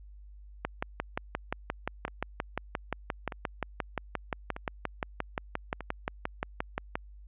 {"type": "two click trains", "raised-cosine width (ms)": 0.5, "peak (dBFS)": [-15, -23], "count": [37, 4], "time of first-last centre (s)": [[0.65, 6.955], [2.08, 5.807]], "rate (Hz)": [5.71, 0.805], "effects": ["added 50 Hz sine -47 dBFS peak until 7.27 s", "resampled to 8000 Hz"]}